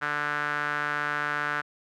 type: tone with band-pass filter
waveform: sawtooth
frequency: 147.5 Hz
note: D3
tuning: 8 cents sharp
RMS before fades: -29 dBFS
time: 0.01-1.62 s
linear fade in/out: 20 ms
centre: 1500 Hz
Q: 4.3
effects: none